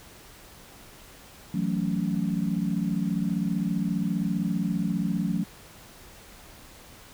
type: chord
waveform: sine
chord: F# minor seventh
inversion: third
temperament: equal with one note detuned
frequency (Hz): 164.81 / 185 / 220 / 281.2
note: E3 / F#3 / A3 / C#4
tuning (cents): 0 / 0 / 0 / +25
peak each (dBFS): -31 / -27 / -30 / -33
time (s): 1.54-5.44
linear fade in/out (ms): 5
effects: pink hiss -49 dBFS RMS until 7.13 s